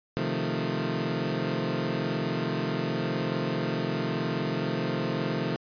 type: chord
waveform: 20% pulse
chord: F dominant seventh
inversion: second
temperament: equal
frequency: 130.81 / 155.56 / 174.61 / 220 Hz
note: C3 / Eb3 / F3 / A3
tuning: 0 / 0 / 0 / 0 cents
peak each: -28 dBFS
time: 0.17-5.56 s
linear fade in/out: 0 ms
effects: resampled to 11025 Hz